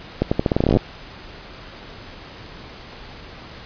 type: accelerating click train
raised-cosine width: 2 ms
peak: -3 dBFS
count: 16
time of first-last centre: 0.22-0.77 s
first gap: 95 ms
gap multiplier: 0.84
effects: pink hiss -39 dBFS RMS until 3.65 s + resampled to 11025 Hz